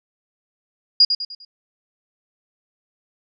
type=tone with echo; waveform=sine; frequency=4862 Hz; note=D#8; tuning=41 cents flat; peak=-8 dBFS; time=1-1.05 s; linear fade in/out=5 ms; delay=100 ms; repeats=4; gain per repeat=-8 dB; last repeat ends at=1.45 s; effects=none